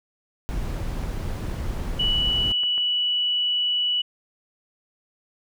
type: noise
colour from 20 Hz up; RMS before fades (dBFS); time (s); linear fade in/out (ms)
brown; -28; 0.49-2.52; 0
type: clicks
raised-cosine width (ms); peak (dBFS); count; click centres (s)
0.5; -25; 4; 1.037 / 2.043 / 2.635 / 2.779
type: tone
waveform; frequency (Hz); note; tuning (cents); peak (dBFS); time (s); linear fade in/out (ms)
sine; 2950; F#7; -6; -20; 1.99-4.02; 10
effects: none